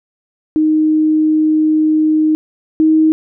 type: tone pair in turn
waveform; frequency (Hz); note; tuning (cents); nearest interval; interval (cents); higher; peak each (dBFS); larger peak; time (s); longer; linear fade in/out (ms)
sine; 310.5 / 314.7; D#4 / D#4; -3 / +20; unison; 23; second; -9 / -7; second; 0.56-2.35 / 2.8-3.12; first; 0
effects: none